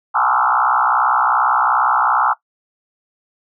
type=tone with frequency modulation; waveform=sine; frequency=1097 Hz; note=C#6; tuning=18 cents flat; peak=-12 dBFS; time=0.14-2.34 s; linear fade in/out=20 ms; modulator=62.6 Hz; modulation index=4.9; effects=noise-tail reverb RT60 0.1 s tail -18 dB re dry

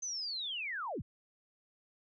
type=linear sweep; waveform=sine; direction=down; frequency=6272 to 40.78 Hz; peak=-36 dBFS; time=0.02-1.02 s; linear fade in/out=10 ms; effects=none

